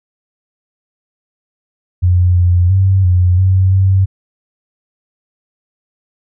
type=tone with pitch steps; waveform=sine; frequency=89.5 / 88.6 / 95.7 / 89.8 / 94.2 / 95.6 Hz; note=F2 / F2 / G2 / F2 / F#2 / G2; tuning=+43 / +25 / -41 / +49 / +32 / -43 cents; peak=-7 dBFS; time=2.02-4.06 s; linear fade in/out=20 ms; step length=340 ms; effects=none